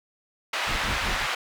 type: band-pass noise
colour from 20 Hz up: white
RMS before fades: -28 dBFS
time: 0.53-1.35 s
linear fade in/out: 5 ms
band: 780 to 2400 Hz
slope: 12 dB/octave
type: noise with tremolo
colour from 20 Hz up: brown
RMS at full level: -27 dBFS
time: 0.66-1.27 s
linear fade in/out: 50 ms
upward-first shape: triangle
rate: 5.2 Hz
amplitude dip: 95%
effects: none